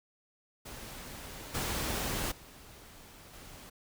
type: noise with level steps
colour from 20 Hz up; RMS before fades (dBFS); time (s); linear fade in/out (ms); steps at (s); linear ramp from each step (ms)
pink; -45 / -34 / -53 / -50; 0.65-3.7; 10; 1.54 / 2.31 / 3.33; 10
effects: none